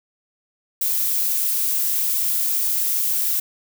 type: noise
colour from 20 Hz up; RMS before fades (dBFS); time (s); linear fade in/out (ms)
violet; -21; 0.81-3.4; 5
effects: none